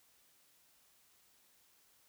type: silence
effects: white hiss -69 dBFS RMS until 2.08 s